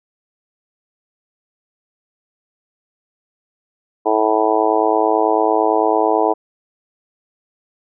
harmonic tone, 109 Hz, A2, 16 cents flat, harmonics 3 / 4 / 5 / 6 / 7 / 8 / 9, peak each -21 / -18 / -24 / -20 / -19 / -22 / -22 dBFS, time 4.05-6.34 s, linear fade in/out 20 ms, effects none

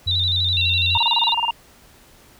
sine tone, 90.5 Hz, F#2, 38 cents flat, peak -23 dBFS, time 0.06-0.98 s, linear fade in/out 10 ms
sine tone with vibrato, 3776 Hz, A#7, 22 cents sharp, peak -18 dBFS, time 0.07-1.34 s, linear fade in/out 10 ms, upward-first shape square, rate 12 Hz, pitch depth 66 cents each way
sine tone with pitch glide, 2734 to 2801 Hz, F7 to F7, -37 to +4 cents, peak -22 dBFS, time 0.57-1.51 s, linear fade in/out 2 ms, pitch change +41 cents, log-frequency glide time 0.85-1.09 s
sine tone bursts, 932.3 Hz, A#5, in tune, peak -17 dBFS, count 11, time 0.95-1.505 s, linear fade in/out 2 ms, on 25 ms, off 28 ms
effects pink hiss -50 dBFS RMS until 2.39 s

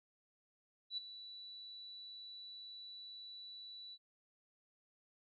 sine tone with ADSR envelope, 3951 Hz, B7, in tune, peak -36 dBFS, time 0.9-3.98 s, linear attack 75 ms, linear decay 12 ms, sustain -13 dB, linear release 49 ms, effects none

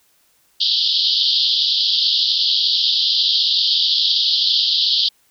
white band-pass noise, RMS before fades -17 dBFS, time 0.6-5.09 s, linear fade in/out 10 ms, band 3100 to 4900 Hz, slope 96 dB/octave, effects white hiss -59 dBFS RMS until 5.3 s

